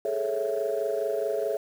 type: chord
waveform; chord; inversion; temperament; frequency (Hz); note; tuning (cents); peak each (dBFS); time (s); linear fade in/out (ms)
sine; A major seventh; third; equal; 415.3 / 440 / 554.4 / 659.3; G#4 / A4 / C#5 / E5; 0 / 0 / 0 / 0; -30; 0.05-1.57; 2
effects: tanh soft clip ceiling -18 dBFS + 8-bit